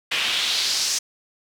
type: noise with band-pass filter sweep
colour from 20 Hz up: pink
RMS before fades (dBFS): -23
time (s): 0.11-0.99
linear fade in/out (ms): 10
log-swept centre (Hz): 2600 to 6100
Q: 2.4
effects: none